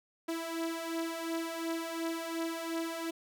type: beating tone pair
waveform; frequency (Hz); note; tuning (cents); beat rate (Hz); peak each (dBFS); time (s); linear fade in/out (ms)
sawtooth; 328 / 330.8; E4 / E4; -9 / +6; 2.8; -35 / -32; 0.28-3.11; 10
effects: none